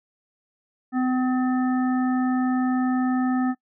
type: harmonic tone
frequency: 254.8 Hz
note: C4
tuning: 46 cents flat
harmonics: 1 / 3 / 5 / 7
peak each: -20 / -30 / -34 / -37 dBFS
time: 0.92-3.55 s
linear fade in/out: 50 ms
effects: noise-tail reverb RT60 0.1 s tail -24 dB re dry